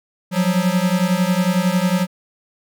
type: beating tone pair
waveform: square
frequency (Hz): 176.7 / 187.7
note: F3 / F#3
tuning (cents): +21 / +25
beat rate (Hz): 11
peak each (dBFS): -19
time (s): 0.31-2.07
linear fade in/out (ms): 50
effects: none